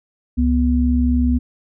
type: tone pair together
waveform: sine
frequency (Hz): 68.9 / 245.5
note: C#2 / B3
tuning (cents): -10 / -10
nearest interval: octave + minor seventh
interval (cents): 2200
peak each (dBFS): -16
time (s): 0.37-1.39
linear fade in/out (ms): 20
effects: none